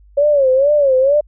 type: tone with vibrato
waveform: sine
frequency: 554.4 Hz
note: C#5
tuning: in tune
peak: -9 dBFS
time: 0.17-1.21 s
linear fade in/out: 10 ms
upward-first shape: sine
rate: 2.2 Hz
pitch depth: 130 cents each way
effects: added 50 Hz sine -43 dBFS peak until 1.27 s